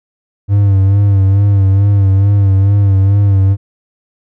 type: tone with vibrato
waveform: triangle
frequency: 98.8 Hz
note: G2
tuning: 14 cents sharp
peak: -4 dBFS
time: 0.48-3.57 s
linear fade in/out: 50 ms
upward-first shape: sine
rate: 2.3 Hz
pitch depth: 49 cents each way
effects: none